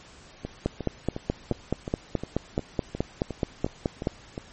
two click trains, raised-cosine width 2 ms, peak -18 / -10 dBFS, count 12 / 17, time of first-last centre 0.45-4.379 / 0.66-4.072 s, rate 2.8 / 4.69 Hz, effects pink hiss -50 dBFS RMS until 4.52 s + MP3 32 kbps

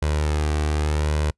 sawtooth tone with flanger, 75.5 Hz, D2, 48 cents sharp, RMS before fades -22 dBFS, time 0.02-1.31 s, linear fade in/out 5 ms, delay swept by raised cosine 2 to 2.61 ms, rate 0.85 Hz, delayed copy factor +0.5, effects noise-tail reverb RT60 0.1 s tail -25 dB re dry + resampled to 24000 Hz

